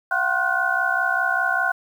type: tone cluster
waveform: sine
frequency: 693 / 753 / 1061 / 1446 / 1511 Hz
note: F5 / F#5 / C6 / F#6 / F#6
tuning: -14 / +30 / +24 / -40 / +36 cents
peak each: -28 / -26 / -29 / -23 / -23 dBFS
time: 0.11-1.72 s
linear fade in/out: 5 ms
effects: 8-bit